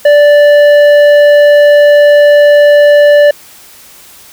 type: tone with tanh clipping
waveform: triangle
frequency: 585 Hz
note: D5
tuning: 7 cents flat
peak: -3 dBFS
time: 0.05-3.31 s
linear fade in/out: 5 ms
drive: 14 dB
effects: white hiss -36 dBFS RMS until 4.32 s